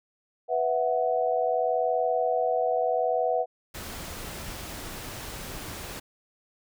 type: chord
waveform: sine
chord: B suspended fourth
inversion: none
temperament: equal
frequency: 493.9 / 659.3 / 740 Hz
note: B4 / E5 / F#5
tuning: 0 / 0 / 0 cents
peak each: -27 dBFS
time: 0.48-3.46 s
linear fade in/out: 50 ms
type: noise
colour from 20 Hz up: pink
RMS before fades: -38 dBFS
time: 3.74-6 s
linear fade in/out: 10 ms
effects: none